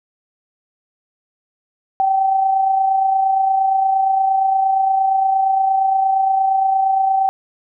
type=tone with amplitude modulation; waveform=sine; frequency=772 Hz; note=G5; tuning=27 cents flat; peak=-11 dBFS; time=2-7.29 s; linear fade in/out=0 ms; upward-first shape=sine; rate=28.6 Hz; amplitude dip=40%; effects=none